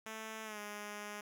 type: tone with pitch glide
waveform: 5% pulse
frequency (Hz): 220 to 207.7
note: A3 to G#3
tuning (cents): 0 to 0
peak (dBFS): -32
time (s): 0.06-1.21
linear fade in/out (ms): 5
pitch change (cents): -100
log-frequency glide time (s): 0.44-0.59
effects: none